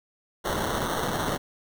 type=noise with sample-and-hold; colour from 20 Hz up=white; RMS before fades=-28 dBFS; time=0.44-1.38 s; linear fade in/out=20 ms; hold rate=2450 Hz; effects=none